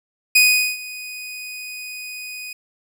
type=tone with ADSR envelope; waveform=sawtooth; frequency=2489 Hz; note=D#7; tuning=in tune; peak=-6 dBFS; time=0.35-2.53 s; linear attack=9 ms; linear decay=410 ms; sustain=-21 dB; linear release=4 ms; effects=none